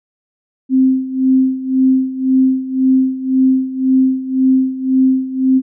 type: tone with tremolo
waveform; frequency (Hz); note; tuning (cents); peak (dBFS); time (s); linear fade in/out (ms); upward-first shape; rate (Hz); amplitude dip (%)
sine; 261.6; C4; 0; -7; 0.69-5.62; 50; sine; 1.9; 80
effects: none